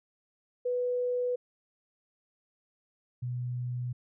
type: tone pair in turn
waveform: sine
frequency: 493.9 / 123.47 Hz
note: B4 / B2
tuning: 0 / 0 cents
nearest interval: 2 octaves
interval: 2400 cents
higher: first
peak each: -27 / -31 dBFS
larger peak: first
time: 0.65-1.36 / 3.22-3.93 s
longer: neither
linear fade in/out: 10 ms
effects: none